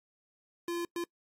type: tone bursts at uneven times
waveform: square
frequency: 343.9 Hz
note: F4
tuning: 27 cents flat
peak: -33 dBFS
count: 2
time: 0.68-0.85 / 0.96-1.04 s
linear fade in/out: 2 ms
effects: noise-tail reverb RT60 0.1 s tail -26 dB re dry + AAC 48 kbps